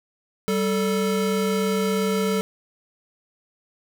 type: tone pair together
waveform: square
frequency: 193.86 / 440 Hz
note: G3 / A4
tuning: -19 / 0 cents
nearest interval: octave + major second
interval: 1419 cents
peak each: -24 dBFS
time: 0.48-2.41 s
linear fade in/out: 0 ms
effects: none